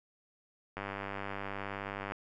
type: click train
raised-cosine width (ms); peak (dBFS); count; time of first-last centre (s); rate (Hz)
0.5; -23; 135; 0.77-2.121; 99.2
effects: none